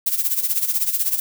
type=noise with tremolo; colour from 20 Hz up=violet; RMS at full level=-18 dBFS; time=0.06-1.2 s; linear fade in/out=5 ms; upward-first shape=sine; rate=16 Hz; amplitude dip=75%; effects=none